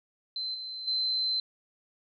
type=tone with level steps; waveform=sine; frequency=4079 Hz; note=C8; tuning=45 cents flat; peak=-31 / -36 / -26 dBFS; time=0.36-1.4 s; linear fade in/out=2 ms; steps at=0.54 / 0.87 s; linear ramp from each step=10 ms; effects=none